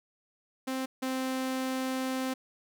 sawtooth tone pair in turn, 262 / 260.7 Hz, C4 / C4, +2 / -6 cents, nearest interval unison, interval 8 cents, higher first, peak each -27 / -26 dBFS, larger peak second, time 0.67-0.86 / 1.02-2.34 s, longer second, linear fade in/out 10 ms, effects none

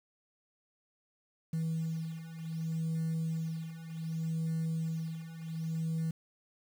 sine beating tone pair, 161.6 / 162.26 Hz, E3 / E3, -34 / -27 cents, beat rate 0.66 Hz, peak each -36 / -33 dBFS, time 1.53-6.11 s, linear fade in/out 5 ms, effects tanh soft clip ceiling -28 dBFS + 9-bit

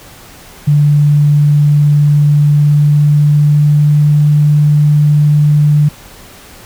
sine tone with pitch glide, 146.83 to 148.45 Hz, D3 to D3, 0 to +19 cents, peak -5 dBFS, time 0.67-5.89 s, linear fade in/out 10 ms, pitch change +19 cents, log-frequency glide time 2.38-4.31 s, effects pink hiss -36 dBFS RMS until 6.65 s

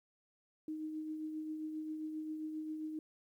sine tone with tremolo, 311.1 Hz, D#4, in tune, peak -37 dBFS, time 0.68-2.99 s, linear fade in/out 2 ms, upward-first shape triangle, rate 7.5 Hz, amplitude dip 40%, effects 12-bit

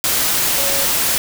sine tone in noise, 553 Hz, C#5, 4 cents flat, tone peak -25 dBFS, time 0.58-0.85 s, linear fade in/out 0 ms, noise white, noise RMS -17 dBFS, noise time 0.04-1.18 s, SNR -11 dB, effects none

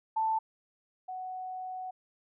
sine tone pair in turn, 884 / 742.9 Hz, A5 / F#5, +8 / +7 cents, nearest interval minor third, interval 301 cents, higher first, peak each -26 / -36 dBFS, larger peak first, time 0.16-0.39 / 1.08-1.91 s, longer second, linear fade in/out 10 ms, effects none

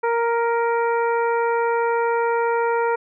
harmonic tone with a mistuned harmonic, 466.2 Hz, A#4, in tune, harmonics 1 / 2 / 3 / 4 / 5, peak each -20 / -22 / -28 / -34 / -36 dBFS, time 0.03-2.96 s, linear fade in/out 10 ms, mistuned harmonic 4, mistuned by +16 cents, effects none

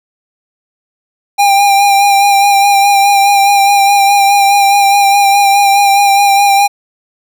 square tone with vibrato, 800 Hz, G5, 35 cents sharp, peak -6 dBFS, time 1.38-6.68 s, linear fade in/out 20 ms, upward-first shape sine, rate 4.8 Hz, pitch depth 26 cents each way, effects none

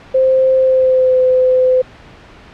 sine tone with pitch glide, 523.3 to 511.3 Hz, C5 to C5, 0 to -40 cents, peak -8 dBFS, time 0.14-1.82 s, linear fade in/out 10 ms, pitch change -40 cents, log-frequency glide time 0.57-1.2 s, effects pink hiss -39 dBFS RMS until 2.53 s + low-pass 3000 Hz 12 dB/octave

